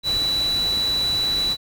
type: tone in noise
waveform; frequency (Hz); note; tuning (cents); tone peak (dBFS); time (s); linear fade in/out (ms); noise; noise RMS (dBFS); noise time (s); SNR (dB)
sine; 3951; B7; 0; -19; 0.03-1.57; 50; pink; -32; 0.03-1.57; +10
effects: none